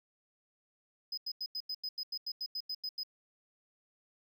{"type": "tone bursts", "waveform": "triangle", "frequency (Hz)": 5030, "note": "D#8", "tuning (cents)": 18, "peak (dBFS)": -34, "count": 14, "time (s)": [1.12, 3.034], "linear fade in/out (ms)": 5, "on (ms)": 55, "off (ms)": 88, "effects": []}